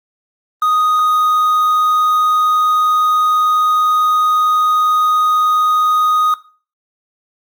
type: tone with quantisation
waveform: triangle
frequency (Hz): 1244.5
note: D#6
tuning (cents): 0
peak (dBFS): -9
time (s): 0.62-6.34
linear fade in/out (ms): 2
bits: 6
effects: noise-tail reverb RT60 0.4 s tail -18 dB re dry + Opus 24 kbps